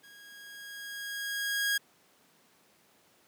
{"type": "tone with level ramp", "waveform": "sawtooth", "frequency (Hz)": 1640, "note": "G#6", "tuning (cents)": -22, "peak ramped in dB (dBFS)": [-49, -22], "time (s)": [0.03, 1.78], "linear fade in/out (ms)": 10, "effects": ["pink hiss -64 dBFS RMS until 3.27 s", "high-pass 200 Hz 12 dB/octave"]}